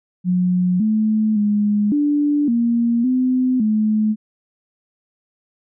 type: tone with pitch steps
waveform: sine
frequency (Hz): 180.7 / 216.5 / 207.5 / 292.4 / 234.6 / 255.1 / 215.1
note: F#3 / A3 / G#3 / D4 / A#3 / C4 / A3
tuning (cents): -41 / -28 / -1 / -7 / +11 / -44 / -39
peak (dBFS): -14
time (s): 0.24-4.16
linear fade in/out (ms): 50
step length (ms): 560
effects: none